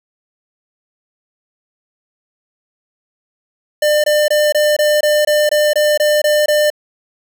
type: tone bursts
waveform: square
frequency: 599 Hz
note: D5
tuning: 34 cents sharp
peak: -11 dBFS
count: 12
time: 3.82-6.702 s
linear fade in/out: 5 ms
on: 220 ms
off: 22 ms
effects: none